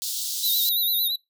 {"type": "high-pass noise", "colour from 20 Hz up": "pink", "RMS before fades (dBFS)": -29, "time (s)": [0.02, 0.69], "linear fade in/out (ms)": 0, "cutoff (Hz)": 3600, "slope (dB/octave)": 48}
{"type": "tone with vibrato", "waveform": "square", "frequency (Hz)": 3848, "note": "B7", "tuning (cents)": -46, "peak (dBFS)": -24, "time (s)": [0.43, 1.16], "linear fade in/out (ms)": 5, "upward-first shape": "sine", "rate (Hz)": 8.9, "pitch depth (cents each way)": 76}
{"type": "tone", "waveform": "sine", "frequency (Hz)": 14000, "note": "A9", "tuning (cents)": -10, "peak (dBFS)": -23, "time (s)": [0.45, 1.08], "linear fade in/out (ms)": 2}
{"effects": ["noise-tail reverb RT60 0.2 s tail -23 dB re dry"]}